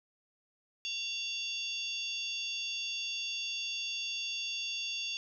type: harmonic tone with a mistuned harmonic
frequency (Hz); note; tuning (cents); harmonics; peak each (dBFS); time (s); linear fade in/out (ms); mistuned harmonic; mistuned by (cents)
920; A#5; -23; 3 / 4 / 5 / 6 / 7; -38 / -39 / -41 / -49 / -47; 0.85-5.17; 0; 4; -110
effects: none